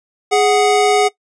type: tone pair together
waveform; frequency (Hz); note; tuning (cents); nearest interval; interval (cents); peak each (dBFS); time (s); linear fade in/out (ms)
square; 415.6 / 740.5; G#4 / F#5; +1 / +1; minor seventh; 1000; -14 / -14; 0.31-1.09; 20
effects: noise-tail reverb RT60 0.1 s tail -20 dB re dry + resampled to 22050 Hz